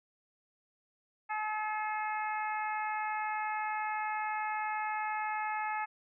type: harmonic tone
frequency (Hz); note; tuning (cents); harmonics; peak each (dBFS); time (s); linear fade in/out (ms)
428.5; A4; -46; 2 / 3 / 4 / 5 / 6; -34 / -40 / -41 / -42 / -46; 1.29-5.86; 20
effects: none